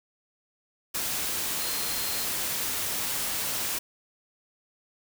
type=tone in noise; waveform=sine; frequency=4186 Hz; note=C8; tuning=in tune; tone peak=-38 dBFS; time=1.59-2.25 s; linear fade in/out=10 ms; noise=white; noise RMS=-30 dBFS; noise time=0.94-3.79 s; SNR=-11 dB; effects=none